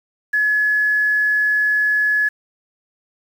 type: tone with quantisation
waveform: sine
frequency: 1700 Hz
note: G#6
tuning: 40 cents sharp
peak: -14 dBFS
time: 0.33-2.29 s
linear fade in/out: 10 ms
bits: 7
effects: none